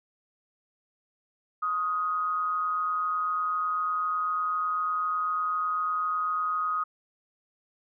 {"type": "tone with amplitude modulation", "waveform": "sine", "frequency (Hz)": 1250, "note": "D#6", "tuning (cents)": 8, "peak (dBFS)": -23, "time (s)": [1.62, 6.84], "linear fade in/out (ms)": 10, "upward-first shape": "sine", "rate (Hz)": 168, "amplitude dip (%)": 50, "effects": []}